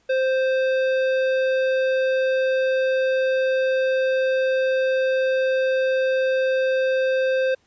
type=tone with hard clipping; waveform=sine; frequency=523 Hz; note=C5; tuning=1 cent flat; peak=-20 dBFS; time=0.09-7.55 s; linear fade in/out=10 ms; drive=12 dB; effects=pink hiss -63 dBFS RMS until 7.66 s + resampled to 16000 Hz